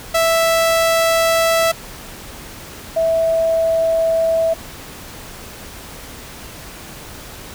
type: tone pair in turn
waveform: sawtooth / sine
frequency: 659.3 / 655.1 Hz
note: E5 / E5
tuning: 0 / -11 cents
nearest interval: unison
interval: 11 cents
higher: first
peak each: -9 / -13 dBFS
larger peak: first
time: 0.14-1.72 / 2.96-4.54 s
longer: neither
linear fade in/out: 10 ms
effects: pink hiss -35 dBFS RMS until 7.54 s